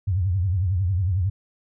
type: tone with vibrato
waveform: sine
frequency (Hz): 92.5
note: F#2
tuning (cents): 0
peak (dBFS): -19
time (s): 0.07-1.3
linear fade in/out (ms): 10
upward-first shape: triangle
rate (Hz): 11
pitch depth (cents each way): 200
effects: none